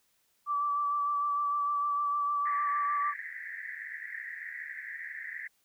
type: tone with vibrato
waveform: sine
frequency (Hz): 1160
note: D6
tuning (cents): -22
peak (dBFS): -27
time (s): 0.46-3.14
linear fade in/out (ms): 50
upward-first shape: sine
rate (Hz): 6.6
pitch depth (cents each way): 19
type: band-pass noise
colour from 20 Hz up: white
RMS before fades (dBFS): -41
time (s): 2.45-5.48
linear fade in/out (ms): 10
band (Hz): 1700 to 2000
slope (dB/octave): 96
effects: white hiss -72 dBFS RMS until 5.64 s